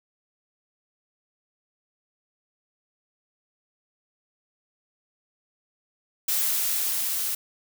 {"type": "noise with level ramp", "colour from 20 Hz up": "blue", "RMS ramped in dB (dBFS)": [-24, -28], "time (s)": [6.28, 7.35], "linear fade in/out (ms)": 5, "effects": []}